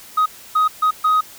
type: tone bursts at uneven times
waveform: sine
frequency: 1256 Hz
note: D#6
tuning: 16 cents sharp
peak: -10 dBFS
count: 4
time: 0.17-0.26 / 0.55-0.68 / 0.82-0.91 / 1.04-1.21 s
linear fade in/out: 10 ms
effects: tanh soft clip ceiling -11 dBFS + white hiss -41 dBFS RMS until 1.38 s